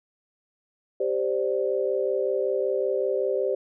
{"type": "chord", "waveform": "sine", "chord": "G suspended fourth", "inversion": "none", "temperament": "just", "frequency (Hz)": [392, 522.7, 588], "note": ["G4", "C5", "D5"], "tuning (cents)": [0, -2, 2], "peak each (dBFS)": [-26, -26, -29], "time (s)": [1, 3.55], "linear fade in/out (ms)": 5, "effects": []}